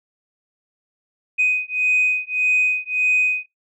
sine beating tone pair, 2500 / 2501.7 Hz, D#7 / D#7, +8 / +9 cents, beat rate 1.7 Hz, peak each -19 dBFS, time 1.38-3.46 s, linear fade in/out 20 ms, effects noise-tail reverb RT60 0.2 s tail -25 dB re dry + tanh soft clip ceiling -10 dBFS

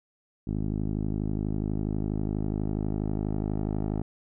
10% pulse tone with low-pass filter sweep, 52.2 Hz, G#1, 10 cents sharp, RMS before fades -29 dBFS, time 0.47-4.02 s, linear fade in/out 5 ms, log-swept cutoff 290 to 570 Hz, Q 1, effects none

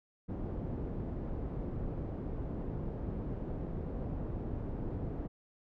pink low-pass noise, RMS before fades -38 dBFS, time 0.28-5.28 s, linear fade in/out 20 ms, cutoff 430 Hz, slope 12 dB/octave, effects none

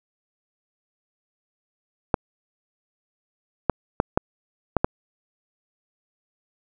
clicks, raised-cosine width 1 ms, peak -3 dBFS, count 6, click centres 2.142 / 3.697 / 4.001 / 4.175 / 4.767 / 4.845 s, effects none

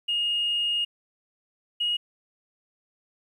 sine tone pair in turn, 2854 / 2882 Hz, F7 / F#7, +37 / -46 cents, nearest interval unison, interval 17 cents, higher second, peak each -22 dBFS, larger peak neither, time 0.08-0.85 / 1.8-1.97 s, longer first, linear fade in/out 10 ms, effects tanh soft clip ceiling -18 dBFS + 10-bit

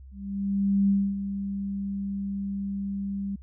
sine tone with ADSR envelope, 198 Hz, G3, 18 cents sharp, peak -18 dBFS, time 0.11-3.36 s, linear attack 780 ms, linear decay 260 ms, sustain -10 dB, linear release 8 ms, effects added 66 Hz sine -43 dBFS peak until 3.42 s

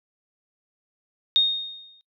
sine tone with exponential decay, 3700 Hz, A#7, 14 cents flat, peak -13 dBFS, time 1.36-2.01 s, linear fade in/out 0 ms, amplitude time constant 140 ms, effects noise-tail reverb RT60 0.1 s tail -24 dB re dry

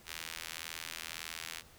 sawtooth tone with high-pass filter, 81.8 Hz, E2, 13 cents flat, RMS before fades -44 dBFS, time 0.05-1.63 s, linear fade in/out 50 ms, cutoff 2200 Hz, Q 0.91, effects pink hiss -59 dBFS RMS until 1.78 s

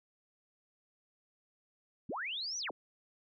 sine linear two-way sweep, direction up then down, 126.6 to 6100 to 126.6 Hz, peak -36 dBFS, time 2.09-2.71 s, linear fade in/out 5 ms, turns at 2.58 s, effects none

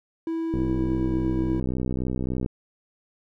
triangle tone with pitch glide, 327.6 to 325.7 Hz, E4 to E4, -11 to -21 cents, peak -23 dBFS, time 0.27-1.6 s, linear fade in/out 2 ms, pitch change -10 cents, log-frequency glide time 0.68-1.16 s
click train, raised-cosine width 3 ms, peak -15 dBFS, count 123, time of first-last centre 0.54-2.461 s, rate 63.5 Hz
effects none

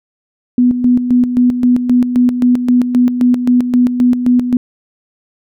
sine tone with tremolo, 246.9 Hz, B3, in tune, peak -6 dBFS, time 0.58-4.57 s, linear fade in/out 2 ms, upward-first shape square, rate 3.8 Hz, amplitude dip 60%, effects none

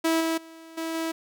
sawtooth tone with level steps, 325.8 Hz, E4, 20 cents flat, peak -17 / -20 / -40 / -25 / -23 dBFS, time 0.04-1.12 s, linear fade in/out 10 ms, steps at 0.2 / 0.37 / 0.77 / 0.94 s, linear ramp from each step 10 ms, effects none

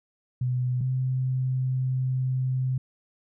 sine tone pair in turn, 125.6 / 129.36 Hz, B2 / C3, +30 / -19 cents, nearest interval minor second, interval 51 cents, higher second, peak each -23 dBFS, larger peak neither, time 0.41-0.81 / 0.81-2.78 s, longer second, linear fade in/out 5 ms, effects none

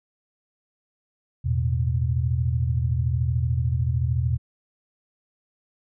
sine chord, E suspended fourth, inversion none, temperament equal, 82.41 / 110 / 123.47 Hz, E2 / A2 / B2, 0 / 0 / 0 cents, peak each -24 / -29 / -23 dBFS, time 1.44-4.38 s, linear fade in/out 20 ms, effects none

